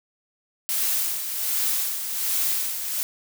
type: noise with tremolo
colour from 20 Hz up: blue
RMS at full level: -23 dBFS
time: 0.69-3.03 s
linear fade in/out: 0 ms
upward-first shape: sine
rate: 1.3 Hz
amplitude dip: 55%
effects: none